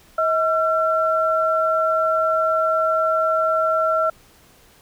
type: tone pair together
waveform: sine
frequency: 639 / 1354 Hz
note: D#5 / E6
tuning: +46 / +46 cents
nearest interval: octave + minor second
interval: 1300 cents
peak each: -19 dBFS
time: 0.18-4.1 s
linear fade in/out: 5 ms
effects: pink hiss -52 dBFS RMS until 4.81 s